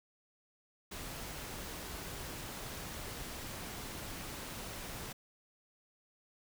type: noise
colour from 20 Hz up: pink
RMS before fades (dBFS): -44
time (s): 0.91-5.13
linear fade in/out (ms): 10
effects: none